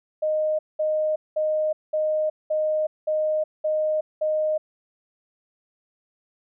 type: tone bursts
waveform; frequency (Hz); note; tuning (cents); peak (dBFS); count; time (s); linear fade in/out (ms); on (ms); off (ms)
sine; 618; D#5; -12; -20; 8; 0.22-4.58; 10; 370; 200
effects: none